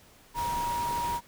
sine tone in noise, 950 Hz, A#5, 33 cents sharp, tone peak -28 dBFS, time 0.34-1.21 s, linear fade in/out 50 ms, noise pink, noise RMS -38 dBFS, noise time 0.34-1.21 s, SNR +7 dB, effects pink hiss -57 dBFS RMS until 1.27 s

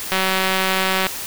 click train, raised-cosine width 0.3 ms, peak -3 dBFS, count 180, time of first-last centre 0.12-1.067 s, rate 189 Hz, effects white hiss -29 dBFS RMS until 1.26 s

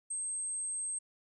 sine tone, 8372 Hz, C9, in tune, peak -34 dBFS, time 0.1-0.99 s, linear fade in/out 10 ms, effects none

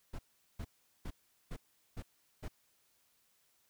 brown noise bursts, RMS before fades -41 dBFS, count 6, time 0.13-2.484 s, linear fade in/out 10 ms, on 59 ms, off 400 ms, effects white hiss -73 dBFS RMS until 3.69 s

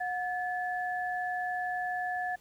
sine tone pair together, 726.5 / 1728 Hz, F#5 / A6, -32 / -32 cents, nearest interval octave + minor third, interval 1500 cents, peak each -32 / -35 dBFS, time 0-2.36 s, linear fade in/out 10 ms, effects pink hiss -62 dBFS RMS until 2.4 s

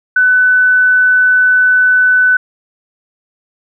sine tone, 1500 Hz, F#6, 23 cents sharp, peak -6 dBFS, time 0.16-2.37 s, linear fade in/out 5 ms, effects none

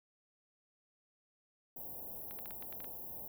white band-stop noise, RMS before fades -46 dBFS, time 1.76-3.28 s, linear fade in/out 5 ms, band 870 to 12000 Hz, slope 48 dB/octave
clicks, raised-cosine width 0.3 ms, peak -34 dBFS, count 8, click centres 2.31 / 2.389 / 2.458 / 2.508 / 2.625 / 2.726 / 2.804 / 2.844 s
effects none

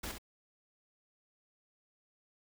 pink noise with echo, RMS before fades -40 dBFS, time 0.03-0.12 s, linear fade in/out 10 ms, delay 64 ms, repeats 1, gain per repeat -6 dB, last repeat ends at 0.184 s, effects none

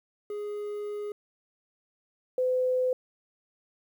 triangle / sine tone pair in turn, 415.3 / 508.2 Hz, G#4 / B4, 0 / +49 cents, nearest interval minor third, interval 349 cents, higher second, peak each -30 / -23 dBFS, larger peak second, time 0.3-1.12 / 2.38-2.93 s, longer first, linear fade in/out 2 ms, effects 10-bit

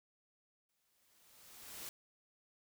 white noise with exponential growth, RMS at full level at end -45 dBFS, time 0.69-1.89 s, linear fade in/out 1 ms, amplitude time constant 260 ms, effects none

